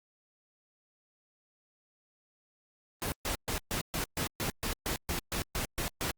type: noise bursts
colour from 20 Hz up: pink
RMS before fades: -33 dBFS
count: 14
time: 3.02-6.11 s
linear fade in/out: 0 ms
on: 100 ms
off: 130 ms
effects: Opus 32 kbps